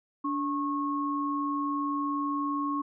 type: tone pair together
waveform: sine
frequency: 289.2 / 1092 Hz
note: D4 / C#6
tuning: -27 / -26 cents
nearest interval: octave + major seventh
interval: 2301 cents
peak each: -30 / -30 dBFS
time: 0.24-2.82 s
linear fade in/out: 10 ms
effects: none